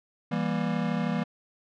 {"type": "chord", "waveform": "square", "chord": "E diminished", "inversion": "none", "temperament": "just", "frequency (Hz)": [164.81, 197.78, 237.3], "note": ["E3", "G3", "Bb3"], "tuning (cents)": [0, 16, 31], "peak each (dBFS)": -31, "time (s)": [0.31, 1.24], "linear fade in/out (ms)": 10, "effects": ["low-pass 3000 Hz 12 dB/octave"]}